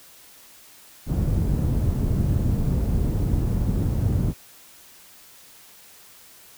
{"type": "low-pass noise", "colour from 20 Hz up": "white", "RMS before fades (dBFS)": -22, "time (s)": [1.06, 4.34], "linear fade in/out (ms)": 50, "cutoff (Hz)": 130, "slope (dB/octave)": 12, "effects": ["white hiss -49 dBFS RMS until 6.57 s"]}